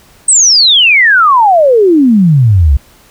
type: exponential sweep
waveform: sine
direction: down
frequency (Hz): 8510 to 63.6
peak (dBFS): -3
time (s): 0.28-2.77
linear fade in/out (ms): 5
effects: pink hiss -43 dBFS RMS until 3.1 s